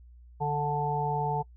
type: harmonic tone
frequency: 146.83 Hz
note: D3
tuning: in tune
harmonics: 1 / 3 / 5 / 6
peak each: -31 / -34 / -33 / -30 dBFS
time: 0.4-1.43 s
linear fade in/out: 20 ms
effects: noise-tail reverb RT60 0.1 s tail -23 dB re dry + added 60 Hz sine -49 dBFS peak until 1.56 s